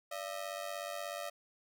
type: ring-modulated tone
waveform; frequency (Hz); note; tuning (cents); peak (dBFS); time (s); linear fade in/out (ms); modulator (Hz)
sawtooth; 631; D#5; +24; -32; 0.11-1.3; 10; 48.3
effects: none